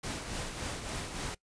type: noise with tremolo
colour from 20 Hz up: pink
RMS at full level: -36 dBFS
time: 0.03-1.35 s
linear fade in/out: 10 ms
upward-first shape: triangle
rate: 3.5 Hz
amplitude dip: 50%
effects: noise-tail reverb RT60 0.1 s tail -21 dB re dry + resampled to 22050 Hz

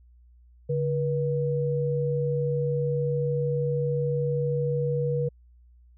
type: tone pair together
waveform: sine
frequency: 143.5 / 482.7 Hz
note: D3 / B4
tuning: -40 / -40 cents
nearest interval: octave + major sixth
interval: 2100 cents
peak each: -26 dBFS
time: 0.69-5.29 s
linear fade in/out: 10 ms
effects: added 60 Hz sine -52 dBFS peak until 5.97 s

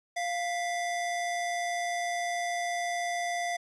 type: tone pair together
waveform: square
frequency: 698.4 / 1975.5 Hz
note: F5 / B6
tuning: 0 / 0 cents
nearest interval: octave + tritone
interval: 1800 cents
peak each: -31 / -37 dBFS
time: 0.16-3.57 s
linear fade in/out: 10 ms
effects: resampled to 22050 Hz

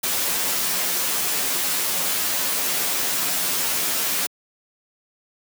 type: noise with comb filter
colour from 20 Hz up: white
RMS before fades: -23 dBFS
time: 0.03-4.27 s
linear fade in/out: 10 ms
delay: 11 ms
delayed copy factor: +0.8
effects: high-pass 150 Hz 12 dB/octave

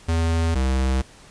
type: tone pair in turn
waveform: square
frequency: 82.41 / 65.41 Hz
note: E2 / C2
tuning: 0 / 0 cents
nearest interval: major third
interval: 400 cents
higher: first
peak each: -19 dBFS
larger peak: neither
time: 0.08-0.55 / 0.55-1.02 s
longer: neither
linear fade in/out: 10 ms
effects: pink hiss -48 dBFS RMS until 1.3 s + resampled to 22050 Hz

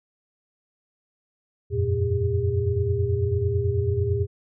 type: tone cluster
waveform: sine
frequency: 87 / 96.1 / 117.6 / 403.1 Hz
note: F2 / G2 / A#2 / G4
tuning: -6 / -34 / +16 / +48 cents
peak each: -26 dBFS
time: 1.7-4.27 s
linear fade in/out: 50 ms
effects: none

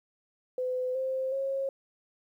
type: tone with pitch steps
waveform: sine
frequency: 507 / 524.3 / 542.1 Hz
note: B4 / C5 / C#5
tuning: +45 / +3 / -39 cents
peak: -28 dBFS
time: 0.58-1.69 s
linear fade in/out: 2 ms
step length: 370 ms
effects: 11-bit

